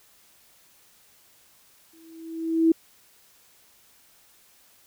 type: tone with exponential growth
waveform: sine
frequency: 326.3 Hz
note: E4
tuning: 18 cents flat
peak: -13 dBFS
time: 1.93-2.72 s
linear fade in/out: 5 ms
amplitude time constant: 170 ms
effects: white hiss -58 dBFS RMS until 4.86 s